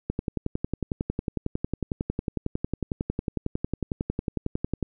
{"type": "click train", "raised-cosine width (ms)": 3, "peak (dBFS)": -13, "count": 53, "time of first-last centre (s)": [0.1, 4.827], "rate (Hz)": 11, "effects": []}